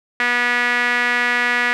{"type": "tone with band-pass filter", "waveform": "sawtooth", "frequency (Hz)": 243, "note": "B3", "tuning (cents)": -28, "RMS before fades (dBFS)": -18, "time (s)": [0.2, 1.73], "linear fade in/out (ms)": 0, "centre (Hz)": 1900, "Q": 3.7, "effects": []}